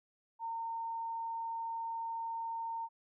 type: tone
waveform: sine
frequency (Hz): 914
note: A#5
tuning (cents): -34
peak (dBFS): -36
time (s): 0.39-2.89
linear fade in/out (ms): 50
effects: none